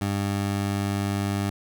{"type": "tone", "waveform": "20% pulse", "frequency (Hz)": 100, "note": "G2", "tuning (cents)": 35, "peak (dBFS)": -19, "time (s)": [0.01, 1.5], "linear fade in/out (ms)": 5, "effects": []}